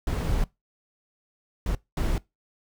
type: noise bursts at uneven times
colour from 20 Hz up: brown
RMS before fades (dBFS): -25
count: 3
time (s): 0.07-0.44 / 1.66-1.75 / 1.97-2.18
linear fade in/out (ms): 2
effects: noise-tail reverb RT60 0.2 s tail -22 dB re dry